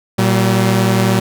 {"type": "tone pair together", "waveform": "sawtooth", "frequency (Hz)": [116.54, 190.98], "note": ["A#2", "G3"], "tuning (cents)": [0, -45], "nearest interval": "major sixth", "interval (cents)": 855, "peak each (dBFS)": -10, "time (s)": [0.18, 1.2], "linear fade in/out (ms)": 10, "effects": []}